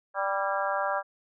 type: harmonic tone with a mistuned harmonic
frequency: 196 Hz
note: G3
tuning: in tune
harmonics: 3 / 4 / 5 / 6 / 7 / 8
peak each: -31 / -32 / -33 / -34 / -34 / -35 dBFS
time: 0.14-1.03 s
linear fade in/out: 50 ms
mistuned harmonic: 8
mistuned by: +58 cents
effects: none